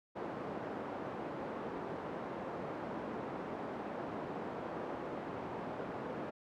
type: band-pass noise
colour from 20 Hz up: pink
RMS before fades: -42 dBFS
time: 0.15-6.31 s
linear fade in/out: 20 ms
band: 240 to 960 Hz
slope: 12 dB/octave
effects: none